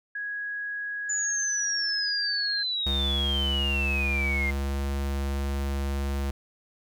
sine tone with pitch glide, 1661.2 to 1648.8 Hz, G#6 to G#6, 0 to -13 cents, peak -30 dBFS, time 0.15-2.63 s, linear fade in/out 5 ms, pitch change -13 cents, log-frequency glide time 1.63-2.48 s
sine exponential sweep, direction down, 7040 to 2093 Hz, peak -26 dBFS, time 1.09-4.51 s, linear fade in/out 10 ms
square tone, 69.3 Hz, C#2, in tune, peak -27 dBFS, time 2.86-6.31 s, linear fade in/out 5 ms
effects none

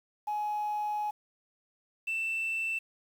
sine tone pair in turn, 840 / 2667 Hz, G#5 / E7, +19 / +20 cents, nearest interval octave + minor sixth, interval 2001 cents, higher second, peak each -28 / -28 dBFS, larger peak neither, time 0.27-1.11 / 2.07-2.79 s, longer first, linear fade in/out 10 ms, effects tanh soft clip ceiling -26 dBFS + 9-bit

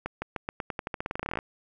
accelerating click train, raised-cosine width 0.5 ms, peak -16 dBFS, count 22, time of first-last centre 0.06-1.389 s, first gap 160 ms, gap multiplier 0.89, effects none

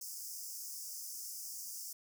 pink high-pass noise, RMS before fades -45 dBFS, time 0.01-1.93 s, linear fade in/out 5 ms, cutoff 5000 Hz, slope 96 dB/octave, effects none

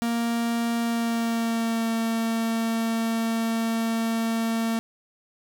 45% pulse tone with pitch glide, 233.1 to 227 Hz, A#3 to A#3, 0 to -46 cents, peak -23 dBFS, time 0.02-4.79 s, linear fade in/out 0 ms, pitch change -46 cents, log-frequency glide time 0.79-1.89 s, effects 10-bit

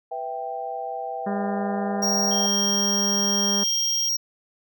sine chord, E minor, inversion second, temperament equal, 493.9 / 659.3 / 784 Hz, B4 / E5 / G5, 0 / 0 / 0 cents, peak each -35 / -33 / -30 dBFS, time 0.11-2.47 s, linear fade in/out 10 ms
harmonic tone, 202 Hz, G#3, 48 cents flat, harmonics 1 / 2 / 3 / 4 / 5 / 6 / 7 / 8 / 9, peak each -26 / -32 / -36 / -38 / -40 / -42 / -43 / -44 / -45 dBFS, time 1.26-3.64 s, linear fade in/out 10 ms
square tone, 5620 Hz, F8, 10 cents sharp, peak -22 dBFS, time 2.02-4.17 s, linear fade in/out 10 ms
triangle tone with tremolo, 3200 Hz, G7, 35 cents sharp, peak -27 dBFS, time 2.31-4.09 s, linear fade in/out 5 ms, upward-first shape sine, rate 0.99 Hz, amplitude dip 40%
effects none

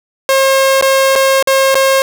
sawtooth tone with dropouts, 537 Hz, C5, 45 cents sharp, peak -4 dBFS, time 0.29-2.02 s, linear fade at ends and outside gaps 1 ms, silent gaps 0.812-0.824 / 1.155-1.159 / 1.426-1.473 / 1.745-1.753 s, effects none

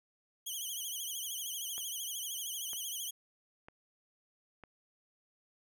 10% pulse tone with vibrato, 3136 Hz, G7, in tune, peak -30 dBFS, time 0.46-3.11 s, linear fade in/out 10 ms, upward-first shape triangle, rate 13 Hz, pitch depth 130 cents each way
click train, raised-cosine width 0.5 ms, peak -35 dBFS, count 4, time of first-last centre 1.78-4.637 s, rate 1.05 Hz
effects none

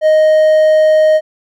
triangle tone, 622.3 Hz, D#5, in tune, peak -4 dBFS, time 0.01-1.21 s, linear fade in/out 50 ms, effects none

